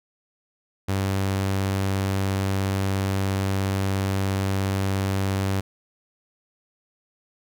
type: tone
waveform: sawtooth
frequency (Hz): 97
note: G2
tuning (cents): -18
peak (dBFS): -18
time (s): 0.88-5.61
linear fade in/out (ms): 10
effects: none